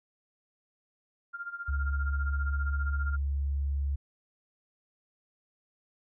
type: tone with tremolo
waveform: sine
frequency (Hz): 1396.9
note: F6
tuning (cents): 0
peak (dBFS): -33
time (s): 1.33-3.17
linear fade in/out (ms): 20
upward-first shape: sine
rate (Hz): 15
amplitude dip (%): 80
type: tone with pitch glide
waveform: sine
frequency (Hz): 69.3 to 70.02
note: C#2 to C#2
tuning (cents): 0 to +18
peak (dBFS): -27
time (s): 1.68-3.96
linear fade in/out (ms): 10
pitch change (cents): +18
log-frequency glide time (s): 1.82-3.03
effects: none